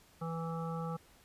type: harmonic tone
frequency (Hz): 164.81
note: E3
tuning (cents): 0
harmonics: 1 / 3 / 5 / 7 / 8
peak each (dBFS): -37 / -43 / -45 / -47 / -47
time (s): 0.21-0.97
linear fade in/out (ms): 10
effects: pink hiss -63 dBFS RMS until 1.24 s + resampled to 32000 Hz